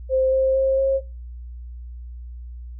sine tone with pitch steps, 523.3 / 528.5 / 533.7 / 538.9 Hz, C5 / C5 / C5 / C#5, 0 / +17 / +34 / -49 cents, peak -16 dBFS, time 0.09-1.01 s, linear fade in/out 50 ms, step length 230 ms, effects noise-tail reverb RT60 0.3 s tail -24 dB re dry + added 60 Hz sine -33 dBFS peak until 2.79 s

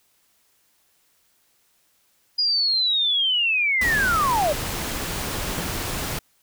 sine linear sweep, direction down, 4929 to 554.4 Hz, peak -18 dBFS, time 2.38-4.53 s, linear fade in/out 10 ms
pink noise, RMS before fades -28 dBFS, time 3.81-6.19 s, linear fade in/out 5 ms
sawtooth tone with exponential decay, 164.3 Hz, E3, 5 cents flat, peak -19 dBFS, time 5.58-5.69 s, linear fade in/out 0 ms, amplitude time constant 23 ms
effects white hiss -64 dBFS RMS until 6.42 s

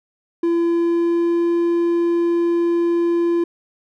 triangle tone with pitch glide, 338.9 to 341.7 Hz, E4 to F4, +48 to -38 cents, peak -13 dBFS, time 0.43-3.44 s, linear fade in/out 5 ms, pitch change +14 cents, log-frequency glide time 0.61-1.54 s, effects none

